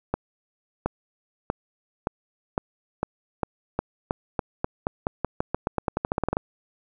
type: accelerating click train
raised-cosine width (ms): 1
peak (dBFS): -9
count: 27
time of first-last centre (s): 0.14-6.369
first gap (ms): 720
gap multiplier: 0.89
effects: none